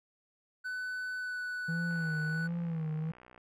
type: tone with pitch glide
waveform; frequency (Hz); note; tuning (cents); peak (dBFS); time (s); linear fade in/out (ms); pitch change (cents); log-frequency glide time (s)
triangle; 1500 to 1485.3; F#6 to F#6; +23 to +6; -33; 0.64-2.48; 20; -17; 1.18-1.41
type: tone with vibrato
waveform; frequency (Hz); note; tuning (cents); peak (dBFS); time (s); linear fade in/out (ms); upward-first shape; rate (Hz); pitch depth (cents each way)
triangle; 163; E3; -19; -30; 1.68-3.12; 10; sine; 1.4; 87
type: click train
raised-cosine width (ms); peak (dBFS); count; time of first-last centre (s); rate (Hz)
0.5; -39; 92; 1.91-3.378; 62
effects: none